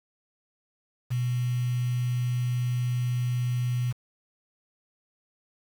sine tone with quantisation, 123.47 Hz, B2, in tune, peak -24 dBFS, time 1.1-3.93 s, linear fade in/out 20 ms, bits 7, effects none

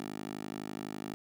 10% pulse tone with high-pass filter, 51.91 Hz, G#1, in tune, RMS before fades -41 dBFS, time 0-1.14 s, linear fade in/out 0 ms, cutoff 250 Hz, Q 1.4, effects none

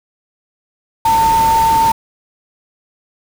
sine tone in noise, 901 Hz, A5, 41 cents sharp, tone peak -9 dBFS, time 1.05-1.92 s, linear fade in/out 5 ms, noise pink, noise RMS -23 dBFS, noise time 1.05-1.92 s, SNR +11 dB, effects none

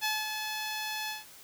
10% pulse tone with ADSR envelope, 860 Hz, A5, 40 cents flat, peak -19 dBFS, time 0.01-1.25 s, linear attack 35 ms, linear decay 210 ms, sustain -6 dB, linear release 160 ms, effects white hiss -52 dBFS RMS until 1.43 s

